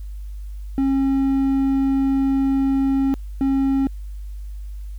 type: tone bursts at uneven times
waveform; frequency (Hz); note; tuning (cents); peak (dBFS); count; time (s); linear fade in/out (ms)
triangle; 270.7; C#4; -41; -14; 2; 0.78-3.14 / 3.41-3.87; 0
effects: added 50 Hz sine -29 dBFS peak until 4.98 s + white hiss -59 dBFS RMS until 4.98 s